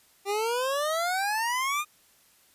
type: exponential sweep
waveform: 25% pulse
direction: up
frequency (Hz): 392 to 1238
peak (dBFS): -22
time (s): 0.25-1.85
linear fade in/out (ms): 50
effects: white hiss -61 dBFS RMS until 2.54 s + resampled to 32000 Hz